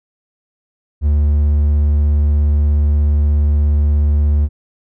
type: tone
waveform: triangle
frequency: 73.6 Hz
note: D2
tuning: 4 cents sharp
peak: -8 dBFS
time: 1.01-4.49 s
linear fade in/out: 50 ms
effects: none

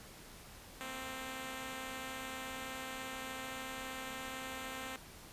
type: tone pair together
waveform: 5% pulse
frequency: 227.6 / 261.6 Hz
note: A#3 / C4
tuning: -41 / 0 cents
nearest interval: major second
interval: 241 cents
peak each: -39 / -31 dBFS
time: 0.81-4.96 s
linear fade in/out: 0 ms
effects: pink hiss -54 dBFS RMS until 5.32 s + resampled to 32000 Hz

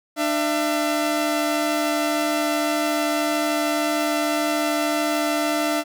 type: tone pair together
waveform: sawtooth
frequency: 299.7 / 672.8 Hz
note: D4 / E5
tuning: +35 / +35 cents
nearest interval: octave + major second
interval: 1400 cents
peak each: -19 dBFS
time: 0.16-5.84 s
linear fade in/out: 50 ms
effects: none

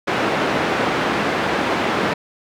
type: band-pass noise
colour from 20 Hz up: pink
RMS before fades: -20 dBFS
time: 0.07-2.14 s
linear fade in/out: 10 ms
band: 230 to 2300 Hz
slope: 12 dB/octave
effects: none

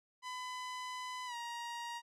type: tone with pitch glide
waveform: sawtooth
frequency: 1005 to 943.1 Hz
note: B5 to A#5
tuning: +30 to +20 cents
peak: -37 dBFS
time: 0.22-2.02 s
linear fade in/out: 50 ms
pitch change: -110 cents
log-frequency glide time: 1.26-1.35 s
effects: low-pass 8000 Hz 12 dB/octave

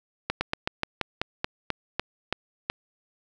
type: slowing click train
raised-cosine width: 0.3 ms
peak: -9 dBFS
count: 12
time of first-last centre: 0.3-2.7 s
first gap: 110 ms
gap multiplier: 1.13
effects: none

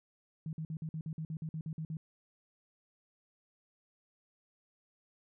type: tone bursts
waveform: sine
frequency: 158.3 Hz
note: D#3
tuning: 30 cents sharp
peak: -36 dBFS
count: 13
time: 0.46-1.97 s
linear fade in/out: 2 ms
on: 70 ms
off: 50 ms
effects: none

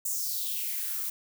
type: noise with high-pass filter sweep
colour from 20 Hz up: violet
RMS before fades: -32 dBFS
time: 0.05-1.1 s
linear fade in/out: 5 ms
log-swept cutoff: 7600 to 1000 Hz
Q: 3.5
effects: none

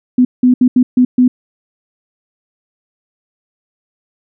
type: tone bursts at uneven times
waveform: sine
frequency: 250.5 Hz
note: B3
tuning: 25 cents sharp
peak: -5 dBFS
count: 6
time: 0.18-0.25 / 0.43-0.54 / 0.61-0.68 / 0.76-0.83 / 0.97-1.05 / 1.18-1.28 s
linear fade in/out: 5 ms
effects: none

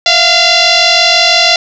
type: tone with frequency modulation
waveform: sine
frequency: 665 Hz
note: E5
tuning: 15 cents sharp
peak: -5 dBFS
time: 0.06-1.56 s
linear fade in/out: 2 ms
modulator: 688 Hz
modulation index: 7.1
effects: none

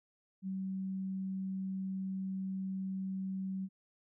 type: tone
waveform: sine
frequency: 190.6 Hz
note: G3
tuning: 48 cents flat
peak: -35 dBFS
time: 0.42-3.69 s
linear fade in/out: 50 ms
effects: none

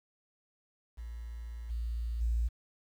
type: tone with level steps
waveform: sine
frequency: 57.6 Hz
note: A#1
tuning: 20 cents flat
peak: -39 / -32 / -27 dBFS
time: 0.97-2.49 s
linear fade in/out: 20 ms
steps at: 1.69 / 2.2 s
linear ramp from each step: 20 ms
effects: 10-bit

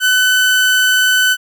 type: tone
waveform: 30% pulse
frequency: 1507 Hz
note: F#6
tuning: 31 cents sharp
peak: -7 dBFS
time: 0-1.37 s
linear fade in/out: 50 ms
effects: none

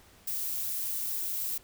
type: noise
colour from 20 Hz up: violet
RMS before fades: -33 dBFS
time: 0.27-1.58 s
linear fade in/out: 5 ms
effects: pink hiss -58 dBFS RMS until 1.63 s

